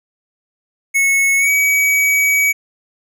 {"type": "tone with pitch glide", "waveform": "square", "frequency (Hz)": [2198, 2270], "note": ["C#7", "C#7"], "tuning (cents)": [-15, 41], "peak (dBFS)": -12, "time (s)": [0.94, 2.53], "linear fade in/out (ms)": 20, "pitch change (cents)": 56, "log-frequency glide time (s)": [1.38, 1.5], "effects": []}